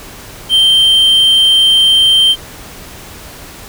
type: tone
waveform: triangle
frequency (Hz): 3136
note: G7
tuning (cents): 0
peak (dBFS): -4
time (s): 0.49-2.36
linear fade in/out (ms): 50
effects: pink hiss -32 dBFS RMS until 3.68 s